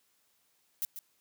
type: noise with echo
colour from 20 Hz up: violet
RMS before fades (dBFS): -32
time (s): 0.82-0.85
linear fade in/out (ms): 0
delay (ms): 140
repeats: 1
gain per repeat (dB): -10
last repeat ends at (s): 0.99
effects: white hiss -72 dBFS RMS until 1.2 s + high-pass 80 Hz 12 dB/octave